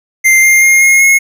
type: tone with pitch steps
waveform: square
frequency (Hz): 2093 / 2111 / 2130 / 2148 / 2167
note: C7 / C7 / C7 / C7 / C#7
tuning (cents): 0 / +15 / +30 / +45 / -40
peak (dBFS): -5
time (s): 0.24-1.19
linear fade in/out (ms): 20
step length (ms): 190
effects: none